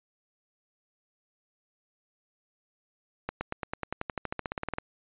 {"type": "accelerating click train", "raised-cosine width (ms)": 0.5, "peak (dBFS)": -16, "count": 20, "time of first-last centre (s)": [3.29, 4.784], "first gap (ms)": 120, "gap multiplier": 0.95, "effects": ["resampled to 8000 Hz"]}